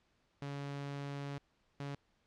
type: tone bursts at uneven times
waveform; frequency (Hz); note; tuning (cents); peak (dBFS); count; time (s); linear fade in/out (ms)
sawtooth; 141.3; C#3; +34; -36; 2; 0.42-1.38 / 1.8-1.95; 2
effects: pink hiss -75 dBFS RMS until 2.26 s + low-pass 5000 Hz 12 dB/octave